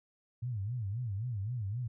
sine tone with vibrato, 110.4 Hz, A2, 6 cents sharp, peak -33 dBFS, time 0.42-1.88 s, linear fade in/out 10 ms, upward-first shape sine, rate 3.8 Hz, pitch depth 240 cents each way, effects none

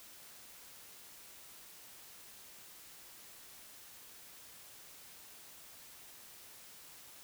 silence, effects white hiss -55 dBFS RMS until 7.23 s

